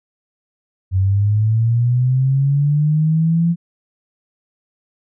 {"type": "linear sweep", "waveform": "sine", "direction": "up", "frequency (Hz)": [92.5, 171.7], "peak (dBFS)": -12, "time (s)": [0.91, 3.56], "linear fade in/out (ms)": 50, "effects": []}